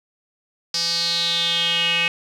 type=tone with band-pass filter sweep; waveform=square; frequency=170 Hz; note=F3; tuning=46 cents flat; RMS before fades=-21 dBFS; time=0.74-2.08 s; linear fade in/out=2 ms; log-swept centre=5000 to 2600 Hz; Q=6.8; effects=none